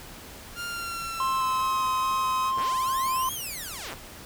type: tone with pitch glide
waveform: sawtooth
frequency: 1400 to 1269.1 Hz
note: F6 to D#6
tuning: +4 to +34 cents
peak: -28 dBFS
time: 0.55-2.53 s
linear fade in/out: 50 ms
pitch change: -170 cents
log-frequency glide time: 0.68-1.79 s
type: tone with vibrato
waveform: triangle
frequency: 1046.5 Hz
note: C6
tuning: in tune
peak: -22 dBFS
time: 1.2-3.29 s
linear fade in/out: 2 ms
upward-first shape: square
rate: 2.4 Hz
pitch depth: 11 cents each way
type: linear two-way sweep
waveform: 5% pulse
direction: up then down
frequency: 30.9 to 3322 to 55.7 Hz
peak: -24 dBFS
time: 2.56-3.95 s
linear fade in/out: 20 ms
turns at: 3.33 s
effects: pink hiss -44 dBFS RMS until 4.25 s